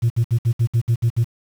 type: tone bursts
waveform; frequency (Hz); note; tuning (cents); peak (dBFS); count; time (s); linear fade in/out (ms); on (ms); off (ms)
sine; 116.54; A#2; 0; -11; 9; 0.02-1.245; 20; 81; 62
effects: tanh soft clip ceiling -12 dBFS + 7-bit